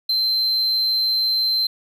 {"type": "tone", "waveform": "triangle", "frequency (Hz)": 4107, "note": "C8", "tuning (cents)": -33, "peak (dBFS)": -16, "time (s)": [0.09, 1.67], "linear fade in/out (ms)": 5, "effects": []}